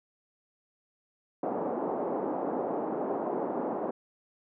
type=band-pass noise; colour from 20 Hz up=pink; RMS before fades=-32 dBFS; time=1.43-3.91 s; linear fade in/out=5 ms; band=250 to 870 Hz; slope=24 dB/octave; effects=none